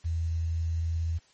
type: tone with quantisation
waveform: sine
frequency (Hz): 82.41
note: E2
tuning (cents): 0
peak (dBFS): -26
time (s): 0.04-1.19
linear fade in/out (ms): 20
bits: 9
effects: white hiss -62 dBFS RMS until 1.33 s + MP3 32 kbps